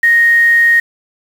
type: tone with quantisation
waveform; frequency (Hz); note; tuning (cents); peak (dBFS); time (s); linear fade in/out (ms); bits
sine; 1864.7; A#6; 0; -6; 0.03-0.8; 5; 5
effects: none